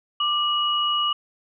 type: tone pair together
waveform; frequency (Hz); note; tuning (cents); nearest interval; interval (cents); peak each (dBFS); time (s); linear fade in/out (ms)
sine; 1185 / 2909; D6 / F#7; +15 / -30; octave + major third; 1555; -23 / -22; 0.2-1.13; 5
effects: none